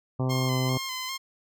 harmonic tone, 129.2 Hz, C3, 21 cents flat, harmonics 1 / 2 / 3 / 4 / 5 / 6 / 7 / 8 / 9, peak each -25 / -31 / -35 / -37 / -39 / -41 / -42 / -43 / -44 dBFS, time 0.19-0.78 s, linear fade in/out 10 ms
10% pulse tone with vibrato, 1046.5 Hz, C6, in tune, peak -23 dBFS, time 0.29-1.18 s, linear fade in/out 20 ms, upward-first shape square, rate 2.5 Hz, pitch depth 32 cents each way
effects none

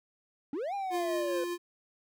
triangle linear two-way sweep, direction up then down, 256.4 to 813 to 496.5 Hz, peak -30 dBFS, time 0.53-1.44 s, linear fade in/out 2 ms, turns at 0.74 s
square tone with tremolo, 349.2 Hz, F4, in tune, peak -31 dBFS, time 0.9-1.58 s, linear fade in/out 50 ms, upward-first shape triangle, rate 4.8 Hz, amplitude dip 30%
effects none

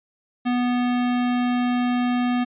square tone, 245.9 Hz, B3, 7 cents flat, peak -20 dBFS, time 0.45-2.45 s, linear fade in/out 20 ms, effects resampled to 8000 Hz

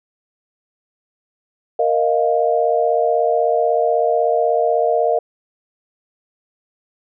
sine chord, Bb suspended fourth, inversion none, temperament equal, 466.2 / 622.3 / 698.5 Hz, Bb4 / Eb5 / F5, 0 / 0 / 0 cents, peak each -18 dBFS, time 1.79-5.19 s, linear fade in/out 5 ms, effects none

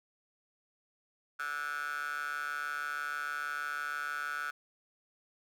15% pulse tone with high-pass filter, 146.3 Hz, D3, 6 cents flat, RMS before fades -37 dBFS, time 1.39-4.51 s, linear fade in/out 10 ms, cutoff 1400 Hz, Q 10, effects none

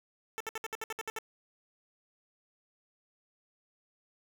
10% pulse tone bursts, 443.1 Hz, A4, 12 cents sharp, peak -27 dBFS, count 10, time 0.38-1.187 s, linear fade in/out 0 ms, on 24 ms, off 63 ms, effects none

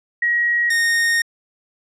sine / 45% pulse tone pair in turn, 1900 / 1850.2 Hz, A#6 / A#6, +33 / -13 cents, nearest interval unison, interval 46 cents, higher first, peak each -15 dBFS, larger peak neither, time 0.22-0.7 / 0.7-1.22 s, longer second, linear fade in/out 5 ms, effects low-pass 11000 Hz 12 dB/octave

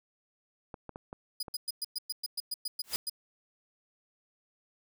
clicks, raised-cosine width 1 ms, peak -27 dBFS, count 5, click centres 0.742 / 0.893 / 0.959 / 1.129 / 1.482 s
sawtooth tone bursts, 4945 Hz, D#8, 12 cents flat, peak -29 dBFS, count 13, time 1.4-3.097 s, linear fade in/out 5 ms, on 29 ms, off 110 ms
white noise with exponential growth, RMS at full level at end -30 dBFS, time 2.84-2.96 s, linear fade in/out 0 ms, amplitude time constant 26 ms
effects none

